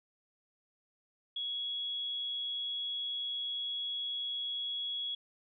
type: tone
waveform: sine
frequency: 3343 Hz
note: G#7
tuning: 11 cents sharp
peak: -34 dBFS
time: 1.36-5.15 s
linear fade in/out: 5 ms
effects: none